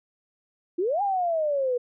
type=exponential two-way sweep; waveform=sine; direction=up then down; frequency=329.6 to 825 to 480.7 Hz; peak=-22 dBFS; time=0.78-1.78 s; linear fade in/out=10 ms; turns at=1.02 s; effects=none